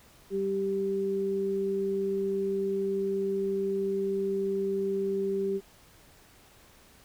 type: tone pair together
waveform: sine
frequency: 194.4 / 391.2 Hz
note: G3 / G4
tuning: -14 / -4 cents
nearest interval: octave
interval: 1210 cents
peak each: -34 / -27 dBFS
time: 0.3-5.61 s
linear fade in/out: 50 ms
effects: pink hiss -57 dBFS RMS until 7.04 s